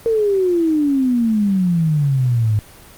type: exponential sweep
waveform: sine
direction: down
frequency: 463.5 to 103.7 Hz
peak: -13 dBFS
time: 0.06-2.59 s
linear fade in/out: 0 ms
effects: pink hiss -42 dBFS RMS until 2.97 s + Opus 24 kbps